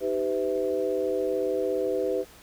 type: tone cluster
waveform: sine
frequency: 313.6 / 391.1 / 505 / 652 Hz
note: D#4 / G4 / B4 / E5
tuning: +14 / -4 / +39 / -19 cents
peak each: -34 / -28 / -27 / -35 dBFS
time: 0-2.25 s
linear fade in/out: 50 ms
effects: pink hiss -51 dBFS RMS until 2.42 s